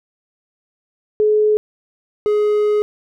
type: tone pair in turn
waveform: sine / triangle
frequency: 425.4 / 419.5 Hz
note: G#4 / G#4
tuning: +42 / +17 cents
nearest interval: unison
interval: 25 cents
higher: first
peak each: -11 dBFS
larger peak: neither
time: 1.2-1.57 / 2.26-2.82 s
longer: second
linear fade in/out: 0 ms
effects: none